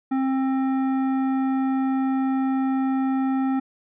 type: tone with hard clipping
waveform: triangle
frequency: 265.4 Hz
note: C4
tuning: 25 cents sharp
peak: -22 dBFS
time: 0.11-3.6 s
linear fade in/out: 10 ms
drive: 15 dB
effects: resampled to 8000 Hz